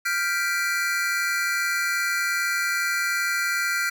square chord, G dominant seventh, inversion third, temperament equal, 1396.9 / 1568 / 1975.5 / 2349 Hz, F6 / G6 / B6 / D7, 0 / 0 / 0 / 0 cents, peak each -27 / -30 / -29 / -31 dBFS, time 0.05-3.9 s, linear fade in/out 10 ms, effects none

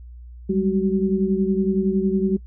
sine tone cluster, 191.6 / 202.4 / 377.3 Hz, G3 / G#3 / F#4, -39 / -44 / +34 cents, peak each -22 dBFS, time 0.49-2.37 s, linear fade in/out 10 ms, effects noise-tail reverb RT60 0.1 s tail -21 dB re dry + added 60 Hz sine -37 dBFS peak until 2.46 s

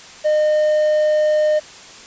triangle tone, 610 Hz, D#5, 34 cents flat, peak -11 dBFS, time 0.24-1.6 s, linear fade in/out 20 ms, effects white hiss -39 dBFS RMS until 2.06 s + resampled to 16000 Hz

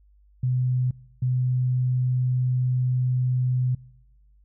sine tone pair in turn, 126.5 / 126.5 Hz, B2 / B2, +42 / +42 cents, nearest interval unison, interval 0 cents, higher neither, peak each -20 dBFS, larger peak neither, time 0.43-0.91 / 1.22-3.75 s, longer second, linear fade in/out 5 ms, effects noise-tail reverb RT60 1.0 s tail -24 dB re dry + added 50 Hz sine -54 dBFS peak until 4.44 s

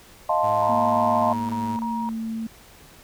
sine chord, F dominant seventh, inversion third, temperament equal, 622.3 / 698.5 / 880 / 1046.5 Hz, Eb5 / F5 / A5 / C6, 0 / 0 / 0 / 0 cents, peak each -24 dBFS, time 0.29-1.33 s, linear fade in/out 5 ms
sawtooth tone, 106.4 Hz, G#2, 42 cents sharp, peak -29 dBFS, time 0.43-1.77 s, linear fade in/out 10 ms
sine tone bursts, 946 Hz, A#5, 25 cents sharp, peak -27 dBFS, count 5, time 0.62-2.09 s, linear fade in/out 0 ms, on 270 ms, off 30 ms
sine tone with pitch glide, 233.1 to 224.1 Hz, A#3 to A3, 0 to +32 cents, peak -26 dBFS, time 0.69-2.47 s, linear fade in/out 5 ms, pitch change -68 cents, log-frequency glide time 1.36-2.14 s
effects pink hiss -49 dBFS RMS until 3.03 s

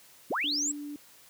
sine linear sweep, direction up, 122.1 to 7950 Hz, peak -27 dBFS, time 0.3-0.72 s, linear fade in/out 10 ms
sine tone, 291.8 Hz, D4, 11 cents flat, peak -36 dBFS, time 0.44-0.96 s, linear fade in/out 2 ms
effects white hiss -56 dBFS RMS until 1.29 s + high-pass 80 Hz 12 dB/octave

